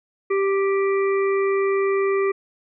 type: harmonic tone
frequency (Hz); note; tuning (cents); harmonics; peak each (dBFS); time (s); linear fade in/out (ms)
392; G4; 0; 1 / 3 / 5 / 6; -18 / -28 / -32 / -34; 0.3-2.32; 10
effects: none